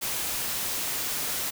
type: noise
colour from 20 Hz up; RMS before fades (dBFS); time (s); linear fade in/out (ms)
white; -30; 0.01-1.51; 20
effects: none